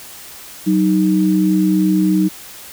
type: tone pair together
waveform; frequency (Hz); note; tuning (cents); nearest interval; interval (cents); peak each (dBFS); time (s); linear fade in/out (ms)
sine; 187.78 / 311.1; F#3 / D#4; +26 / 0; major sixth; 874; -14; 0.66-2.29; 20
effects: white hiss -36 dBFS RMS until 2.72 s